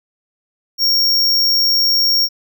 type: tone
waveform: square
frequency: 5540 Hz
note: F8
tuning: 15 cents flat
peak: -12 dBFS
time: 0.78-2.29 s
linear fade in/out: 50 ms
effects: none